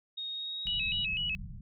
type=tone with pitch glide; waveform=sine; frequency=3729 to 3816 Hz; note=A#7 to A#7; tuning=0 to +40 cents; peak=-35 dBFS; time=0.17-1.06 s; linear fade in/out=10 ms; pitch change=+40 cents; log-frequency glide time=0.3-0.78 s
type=low-pass noise; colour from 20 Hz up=pink; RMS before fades=-43 dBFS; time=0.65-1.61 s; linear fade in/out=5 ms; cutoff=210 Hz; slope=96 dB/octave
type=tone with vibrato; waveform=sine; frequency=2748 Hz; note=F7; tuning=29 cents flat; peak=-30 dBFS; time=0.67-1.35 s; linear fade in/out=0 ms; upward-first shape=square; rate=4 Hz; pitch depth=110 cents each way
effects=none